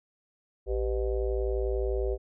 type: tone with frequency modulation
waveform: sine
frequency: 166.5 Hz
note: E3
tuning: 18 cents sharp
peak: -25 dBFS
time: 0.66-2.18 s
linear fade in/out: 50 ms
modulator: 111 Hz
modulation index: 3.4
effects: none